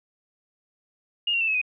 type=tone with pitch steps; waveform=sine; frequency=2843 / 2753 / 2665 / 2580 / 2498 Hz; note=F7 / F7 / E7 / E7 / D#7; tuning=+30 / -25 / +18 / -38 / +6 cents; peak=-21 dBFS; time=1.27-1.615 s; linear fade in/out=5 ms; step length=69 ms; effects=none